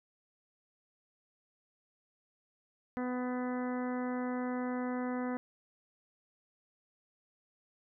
harmonic tone, 249.9 Hz, B3, 21 cents sharp, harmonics 1 / 2 / 3 / 4 / 5 / 6 / 7 / 8, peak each -34 / -40 / -44 / -46 / -48 / -50 / -51 / -52 dBFS, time 2.97-5.37 s, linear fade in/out 0 ms, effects none

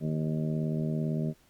harmonic tone, 77.78 Hz, D#2, in tune, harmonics 2 / 3 / 4 / 5 / 6 / 7 / 8, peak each -29 / -33 / -43 / -39 / -49 / -47 / -42 dBFS, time 0-1.34 s, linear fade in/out 50 ms, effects pink hiss -64 dBFS RMS until 1.49 s + Opus 48 kbps

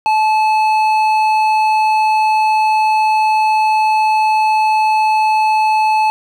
sine tone with hard clipping, 866 Hz, A5, 28 cents flat, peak -12 dBFS, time 0.06-6.1 s, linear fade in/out 0 ms, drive 8 dB, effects none

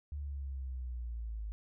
sine linear sweep, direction down, 73.42 to 51.91 Hz, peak -37 dBFS, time 0.12-1.52 s, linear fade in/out 0 ms, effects none

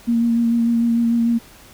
sine tone with vibrato, 233.1 Hz, A#3, in tune, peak -14 dBFS, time 0.07-1.39 s, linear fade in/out 20 ms, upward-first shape sine, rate 6.7 Hz, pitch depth 19 cents each way, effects pink hiss -45 dBFS RMS until 1.73 s

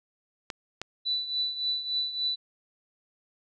clicks, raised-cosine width 0.2 ms, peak -16 dBFS, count 2, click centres 0.502 / 0.816 s
sine tone with tremolo, 3974 Hz, B7, 10 cents sharp, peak -24 dBFS, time 1.05-2.36 s, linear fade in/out 20 ms, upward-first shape triangle, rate 3.5 Hz, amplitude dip 75%
effects none

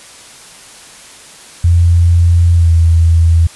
sine tone with pitch glide, 85.7 to 82.92 Hz, F2 to E2, -32 to +11 cents, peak -5 dBFS, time 1.64-3.47 s, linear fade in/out 5 ms, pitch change -57 cents, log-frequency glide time 2.55-2.7 s, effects white hiss -36 dBFS RMS until 3.55 s + resampled to 24000 Hz

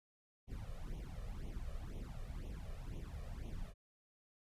brown noise with flanger, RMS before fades -45 dBFS, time 0.47-3.74 s, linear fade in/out 50 ms, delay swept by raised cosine 0.31 to 1.71 ms, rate 2 Hz, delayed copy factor +0.9, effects resampled to 32000 Hz

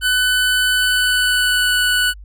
25% pulse tone with pitch glide, 1500 to 1482.8 Hz, F#6 to F#6, +23 to +3 cents, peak -10 dBFS, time 0.01-2.14 s, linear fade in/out 50 ms, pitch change -20 cents, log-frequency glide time 0.74-1.79 s, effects added 50 Hz sine -34 dBFS peak until 2.24 s

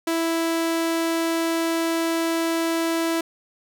sawtooth tone, 330 Hz, E4, 2 cents sharp, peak -17 dBFS, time 0.07-3.21 s, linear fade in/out 5 ms, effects none

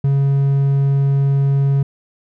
triangle tone, 138.59 Hz, C#3, in tune, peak -10 dBFS, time 0.04-1.83 s, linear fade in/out 5 ms, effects none

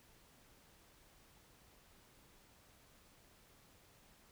silence, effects pink hiss -66 dBFS RMS until 4.31 s

